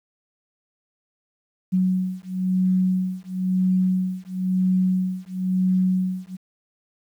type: beating tone pair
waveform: sine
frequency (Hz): 184.8 / 185.79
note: F#3 / F#3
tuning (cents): -2 / +7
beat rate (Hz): 0.99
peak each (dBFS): -22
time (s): 1.72-6.37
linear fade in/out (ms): 20
effects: 9-bit